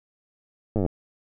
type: slowing click train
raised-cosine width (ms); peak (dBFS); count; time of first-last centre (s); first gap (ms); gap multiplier
2; -12; 11; 0.76-0.863; 9; 1.03
effects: none